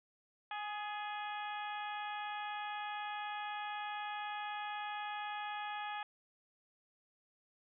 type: harmonic tone with a mistuned harmonic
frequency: 416 Hz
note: G#4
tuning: 3 cents sharp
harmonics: 2 / 3 / 4 / 5 / 6 / 7 / 8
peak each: -41 / -47 / -47 / -54 / -50 / -56 / -52 dBFS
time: 0.51-6.03 s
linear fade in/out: 2 ms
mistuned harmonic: 4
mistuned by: +32 cents
effects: none